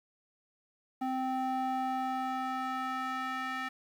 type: tone with band-pass filter sweep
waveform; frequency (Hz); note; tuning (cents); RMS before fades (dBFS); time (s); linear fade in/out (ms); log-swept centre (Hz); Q
square; 260; C4; -11; -34; 1.01-3.69; 10; 610 to 1700; 1.9
effects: 10-bit